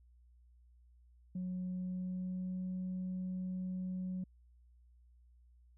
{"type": "tone with pitch glide", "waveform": "sine", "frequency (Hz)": [182.6, 184.4], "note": ["F#3", "F#3"], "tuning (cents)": [-23, -6], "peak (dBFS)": -35, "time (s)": [1.35, 4.24], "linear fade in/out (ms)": 5, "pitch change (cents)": 17, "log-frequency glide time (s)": [1.67, 2.65], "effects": ["tanh soft clip ceiling -34 dBFS", "added 60 Hz sine -61 dBFS peak until 5.77 s"]}